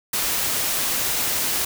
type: noise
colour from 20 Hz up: white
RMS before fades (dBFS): -23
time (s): 0.13-1.65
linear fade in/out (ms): 5
effects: none